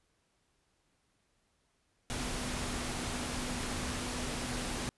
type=tone in noise; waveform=sine; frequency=246.9 Hz; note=B3; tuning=in tune; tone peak=-42 dBFS; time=2.1-4.89 s; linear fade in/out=0 ms; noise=pink; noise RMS=-37 dBFS; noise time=2.1-4.89 s; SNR=-8 dB; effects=pink hiss -75 dBFS RMS until 4.97 s + resampled to 24000 Hz